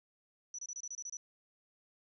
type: tone bursts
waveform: sine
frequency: 5920 Hz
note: F#8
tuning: in tune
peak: -40 dBFS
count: 9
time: 0.54-1.17 s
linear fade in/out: 2 ms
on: 46 ms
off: 27 ms
effects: none